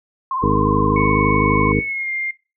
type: tone with vibrato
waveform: sine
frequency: 1046.5 Hz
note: C6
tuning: in tune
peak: -19 dBFS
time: 0.31-1.72 s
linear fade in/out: 2 ms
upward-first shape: triangle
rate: 19 Hz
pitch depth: 71 cents each way
type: harmonic tone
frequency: 51.91 Hz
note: G#1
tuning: in tune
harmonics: 1 / 2 / 3 / 4 / 5 / 6 / 8 / 9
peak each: -23 / -23 / -23 / -23 / -23 / -23 / -23 / -23 dBFS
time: 0.42-1.81 s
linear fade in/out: 20 ms
type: tone with pitch glide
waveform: sine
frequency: 2217 to 2112 Hz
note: C#7 to C7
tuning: 0 to +16 cents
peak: -21 dBFS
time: 0.96-2.31 s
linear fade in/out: 5 ms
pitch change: -84 cents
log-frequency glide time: 1.82-2.1 s
effects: noise-tail reverb RT60 0.3 s tail -19 dB re dry